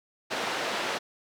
pink band-pass noise, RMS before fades -31 dBFS, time 0.3-0.99 s, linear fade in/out 20 ms, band 430 to 4200 Hz, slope 12 dB/octave, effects none

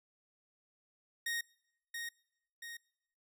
sawtooth tone with echo, 1864.7 Hz, A#6, in tune, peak -31 dBFS, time 1.26-1.41 s, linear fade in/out 5 ms, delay 680 ms, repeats 2, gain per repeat -5 dB, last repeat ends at 2.77 s, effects noise-tail reverb RT60 0.9 s tail -26 dB re dry

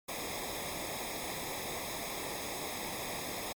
pink noise with comb filter, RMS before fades -39 dBFS, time 0.08-3.53 s, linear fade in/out 10 ms, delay 0.68 ms, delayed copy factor -0.8, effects MP3 96 kbps

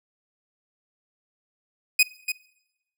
sawtooth tone with echo, 2498 Hz, D#7, 6 cents sharp, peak -11 dBFS, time 1.99-2.03 s, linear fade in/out 5 ms, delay 290 ms, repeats 1, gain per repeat -10 dB, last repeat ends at 2.32 s, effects noise-tail reverb RT60 0.9 s tail -21 dB re dry

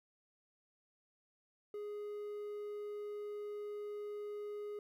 triangle tone, 415.3 Hz, G#4, in tune, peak -39 dBFS, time 1.74-4.79 s, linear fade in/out 2 ms, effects 13-bit

